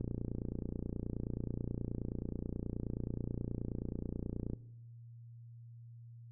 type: click train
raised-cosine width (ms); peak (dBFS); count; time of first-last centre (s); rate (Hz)
3; -25; 134; 0.01-4.534; 29.4
effects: noise-tail reverb RT60 0.9 s tail -19 dB re dry + added 117 Hz sine -50 dBFS peak until 6.31 s